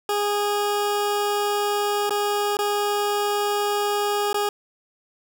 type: tone with dropouts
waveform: 20% pulse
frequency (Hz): 411.7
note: G#4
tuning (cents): -15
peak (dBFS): -16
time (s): 0.09-4.49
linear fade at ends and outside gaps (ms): 2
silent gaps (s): 2.095-2.106 / 2.57-2.589 / 4.33-4.343
effects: none